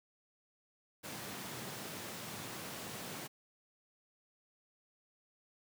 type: high-pass noise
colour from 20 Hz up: pink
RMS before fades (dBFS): -45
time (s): 1.03-3.28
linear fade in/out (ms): 20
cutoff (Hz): 110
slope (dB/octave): 24
effects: none